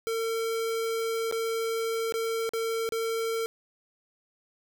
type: tone with dropouts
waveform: square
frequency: 453.2 Hz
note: A#4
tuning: 49 cents flat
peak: -28 dBFS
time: 0.07-3.46 s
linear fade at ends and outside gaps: 0 ms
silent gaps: 1.313-1.324 / 2.123-2.14 / 2.492-2.535 / 2.89-2.922 s
effects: none